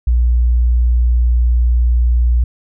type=tone; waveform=sine; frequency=59.9 Hz; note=A#1; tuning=48 cents sharp; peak=-9 dBFS; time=0.07-2.44 s; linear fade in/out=5 ms; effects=none